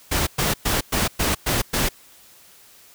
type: noise bursts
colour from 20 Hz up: pink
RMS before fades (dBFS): -21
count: 7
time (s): 0.11-1.89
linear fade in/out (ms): 10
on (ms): 160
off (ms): 110
effects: white hiss -50 dBFS RMS until 2.94 s